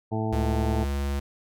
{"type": "harmonic tone", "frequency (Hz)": 110, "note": "A2", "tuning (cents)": 0, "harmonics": [1, 2, 3, 4, 6, 7, 8], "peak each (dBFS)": [-28, -31, -33, -34, -36, -36, -37], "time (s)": [0.11, 0.85], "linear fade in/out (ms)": 20}
{"type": "tone", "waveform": "square", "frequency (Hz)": 70, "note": "C#2", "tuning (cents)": 18, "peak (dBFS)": -26, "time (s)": [0.32, 1.2], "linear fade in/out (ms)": 10}
{"effects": []}